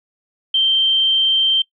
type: tone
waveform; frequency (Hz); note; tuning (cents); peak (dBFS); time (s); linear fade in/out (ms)
sine; 3136; G7; 0; -12; 0.54-1.62; 5
effects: noise-tail reverb RT60 0.1 s tail -21 dB re dry